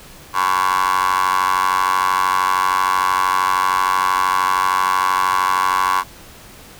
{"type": "tone with high-pass filter", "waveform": "15% pulse", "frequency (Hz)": 93, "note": "F#2", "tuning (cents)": 9, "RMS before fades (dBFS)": -17, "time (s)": [0.33, 6.04], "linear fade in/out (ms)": 50, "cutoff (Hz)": 1100, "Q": 9.8, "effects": ["pink hiss -41 dBFS RMS until 6.79 s"]}